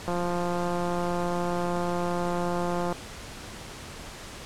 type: click train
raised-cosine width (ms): 1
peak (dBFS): -16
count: 499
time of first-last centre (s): 0.08-2.926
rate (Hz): 175
effects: pink hiss -41 dBFS RMS until 4.45 s + low-pass 9000 Hz 12 dB/octave